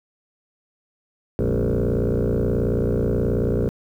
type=tone with frequency modulation; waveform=sine; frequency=160 Hz; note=D#3; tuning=49 cents sharp; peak=-16 dBFS; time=1.39-3.69 s; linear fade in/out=0 ms; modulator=58.6 Hz; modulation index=5.9; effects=tanh soft clip ceiling -16 dBFS + 9-bit